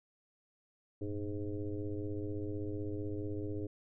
sine tone with frequency modulation, 202.1 Hz, G#3, 47 cents flat, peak -35 dBFS, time 1.01-3.67 s, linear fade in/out 5 ms, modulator 105 Hz, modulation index 2.4, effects none

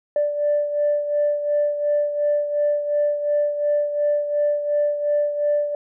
sine beating tone pair, 587 / 589.8 Hz, D5 / D5, -1 / +7 cents, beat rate 2.8 Hz, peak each -18 / -25 dBFS, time 0.16-5.75 s, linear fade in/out 2 ms, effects tanh soft clip ceiling -12 dBFS

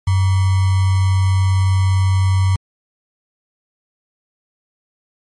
sine tone with sample-and-hold, 94.9 Hz, F#2, 44 cents sharp, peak -11 dBFS, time 0.07-2.56 s, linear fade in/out 5 ms, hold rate 1050 Hz, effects MP3 48 kbps

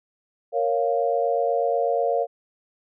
sine chord, Bb minor, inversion none, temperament equal, 466.2 / 554.4 / 698.5 Hz, Bb4 / Db5 / F5, 0 / 0 / 0 cents, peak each -24 dBFS, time 0.52-2.27 s, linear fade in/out 50 ms, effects none

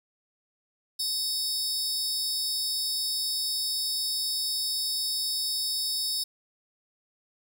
sawtooth tone cluster, 3785 / 4606 / 5250 Hz, A#7 / D8 / E8, +26 / -34 / -8 cents, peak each -33 / -32 / -26 dBFS, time 0.99-6.24 s, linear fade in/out 10 ms, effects none

